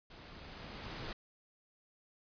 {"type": "noise with level ramp", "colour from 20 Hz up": "pink", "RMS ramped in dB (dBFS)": [-54, -42], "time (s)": [0.1, 1.13], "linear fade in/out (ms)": 5, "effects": ["resampled to 11025 Hz"]}